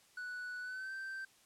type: tone with pitch glide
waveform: triangle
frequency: 1480 to 1559.9 Hz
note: F#6 to G6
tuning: 0 to -9 cents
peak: -39 dBFS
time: 0.17-1.25 s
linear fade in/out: 5 ms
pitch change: +91 cents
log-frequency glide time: 0.61-0.93 s
effects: white hiss -66 dBFS RMS until 1.45 s + low-pass 10000 Hz 12 dB/octave